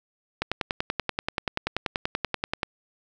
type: click train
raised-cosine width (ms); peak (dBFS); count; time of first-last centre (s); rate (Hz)
0.3; -9; 24; 0.42-2.632; 10.4
effects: none